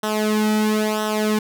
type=tone with flanger; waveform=sawtooth; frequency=214.1 Hz; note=A3; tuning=47 cents flat; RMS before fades=-20 dBFS; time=0.03-1.39 s; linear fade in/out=5 ms; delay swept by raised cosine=0.43 to 1.83 ms; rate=1 Hz; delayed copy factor=-0.8; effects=none